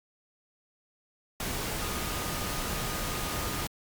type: tone in noise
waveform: sine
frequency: 1232 Hz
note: D#6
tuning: 17 cents flat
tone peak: -42 dBFS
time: 1.81-3.64 s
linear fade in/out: 2 ms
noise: pink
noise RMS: -33 dBFS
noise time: 1.4-3.67 s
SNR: -12 dB
effects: Opus 48 kbps